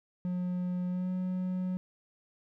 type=tone with pitch glide; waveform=triangle; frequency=180 to 183.68 Hz; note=F#3 to F#3; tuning=-47 to -12 cents; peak=-28 dBFS; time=0.25-1.77 s; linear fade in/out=0 ms; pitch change=+35 cents; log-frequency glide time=0.88-1.1 s; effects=none